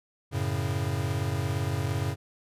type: chord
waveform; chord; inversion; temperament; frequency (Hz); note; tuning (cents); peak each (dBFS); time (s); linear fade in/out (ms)
square; F# minor; none; equal; 92.5 / 110 / 138.59; F#2 / A2 / C#3; 0 / 0 / 0; -32; 0.31-2.16; 50
effects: resampled to 32000 Hz